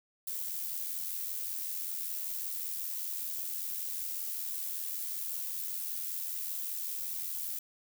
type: noise with amplitude modulation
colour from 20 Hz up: violet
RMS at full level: -35 dBFS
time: 0.27-7.59 s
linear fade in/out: 5 ms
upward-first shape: sine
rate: 85.2 Hz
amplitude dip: 45%
effects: none